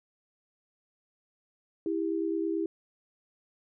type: tone pair together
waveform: sine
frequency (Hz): 328.1 / 397.3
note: E4 / G4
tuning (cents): -8 / +23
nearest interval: minor third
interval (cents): 331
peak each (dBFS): -29 / -32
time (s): 1.86-2.66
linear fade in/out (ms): 2
effects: none